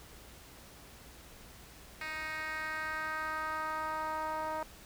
10% pulse tone with band-pass filter sweep, 312.6 Hz, D#4, 8 cents sharp, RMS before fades -37 dBFS, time 2.01-4.63 s, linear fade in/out 2 ms, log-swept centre 2400 to 800 Hz, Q 2.1, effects added 60 Hz sine -60 dBFS peak until 4.85 s + pink hiss -54 dBFS RMS until 4.85 s

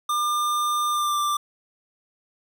square tone with pitch glide, 1200 to 1180.7 Hz, D6 to D6, +37 to +9 cents, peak -22 dBFS, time 0.09-1.37 s, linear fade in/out 5 ms, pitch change -28 cents, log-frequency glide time 0.92-1.17 s, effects none

